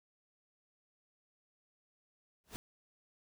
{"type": "noise with exponential growth", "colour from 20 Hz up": "pink", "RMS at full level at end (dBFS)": -41, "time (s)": [2.44, 2.56], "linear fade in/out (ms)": 0, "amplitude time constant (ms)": 24, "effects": []}